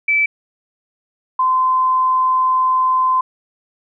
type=tone pair in turn; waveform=sine; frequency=2314 / 1030.8 Hz; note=D7 / C6; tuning=-26 / -26 cents; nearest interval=octave + major second; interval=1400 cents; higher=first; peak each=-12 dBFS; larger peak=neither; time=0.08-0.26 / 1.39-3.21 s; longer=second; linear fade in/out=5 ms; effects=none